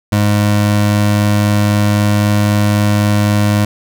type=tone; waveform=25% pulse; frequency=103.83 Hz; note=G#2; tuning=in tune; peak=-6 dBFS; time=0.12-3.65 s; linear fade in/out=5 ms; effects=none